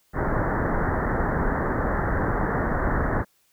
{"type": "low-pass noise", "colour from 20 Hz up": "pink", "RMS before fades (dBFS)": -24, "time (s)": [0.13, 3.25], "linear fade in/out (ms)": 50, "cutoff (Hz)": 1900, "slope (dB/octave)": 96, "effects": ["white hiss -65 dBFS RMS until 3.52 s"]}